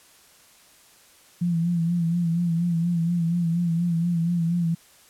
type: tone with vibrato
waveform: sine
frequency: 170 Hz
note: F3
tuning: 46 cents flat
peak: -20 dBFS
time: 1.41-4.75 s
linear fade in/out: 10 ms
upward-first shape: sine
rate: 4.2 Hz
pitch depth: 54 cents each way
effects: white hiss -54 dBFS RMS until 5.09 s + low-pass 12000 Hz 12 dB/octave